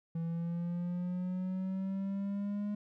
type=exponential sweep; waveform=triangle; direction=up; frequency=164.81 to 207.7 Hz; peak=-31 dBFS; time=0.15-2.75 s; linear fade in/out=5 ms; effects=none